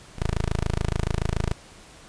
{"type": "tone", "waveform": "10% pulse", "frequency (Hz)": 27.01, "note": "A0", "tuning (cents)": -31, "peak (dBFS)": -15, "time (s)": [0.18, 1.53], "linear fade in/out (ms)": 10, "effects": ["pink hiss -48 dBFS RMS until 2.08 s", "resampled to 22050 Hz"]}